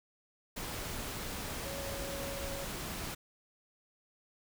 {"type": "tone in noise", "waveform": "sine", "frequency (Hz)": 554.4, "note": "C#5", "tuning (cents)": 0, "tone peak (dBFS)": -42, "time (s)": [1.65, 2.65], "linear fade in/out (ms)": 10, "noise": "pink", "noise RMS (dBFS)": -40, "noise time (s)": [0.56, 3.15], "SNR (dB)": -5, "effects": []}